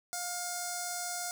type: tone with notch filter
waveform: 5% pulse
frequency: 709 Hz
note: F5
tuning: 26 cents sharp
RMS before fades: -37 dBFS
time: 0.13-1.31 s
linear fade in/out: 0 ms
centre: 2900 Hz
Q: 0.5
effects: none